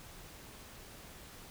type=silence; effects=pink hiss -52 dBFS RMS until 1.5 s